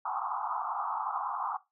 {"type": "band-pass noise", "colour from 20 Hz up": "pink", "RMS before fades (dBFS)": -34, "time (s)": [0.05, 1.57], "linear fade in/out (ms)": 5, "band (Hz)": [750, 1300], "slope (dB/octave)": 96, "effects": ["noise-tail reverb RT60 0.2 s tail -17 dB re dry"]}